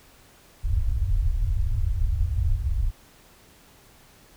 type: low-pass noise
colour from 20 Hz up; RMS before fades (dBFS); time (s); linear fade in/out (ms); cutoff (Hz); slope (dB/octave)
pink; -23; 0.63-2.91; 20; 100; 48
effects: pink hiss -54 dBFS RMS until 4.36 s